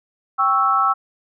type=chord; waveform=sine; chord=C# diminished; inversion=second; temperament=equal; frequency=784 / 1108.7 / 1318.5 Hz; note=G5 / C#6 / E6; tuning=0 / 0 / 0 cents; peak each=-22 / -20 / -16 dBFS; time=0.38-0.94 s; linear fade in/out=20 ms; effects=none